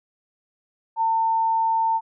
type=tone; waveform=sine; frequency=900 Hz; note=A5; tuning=39 cents sharp; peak=-18 dBFS; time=0.96-2.01 s; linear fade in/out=50 ms; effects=none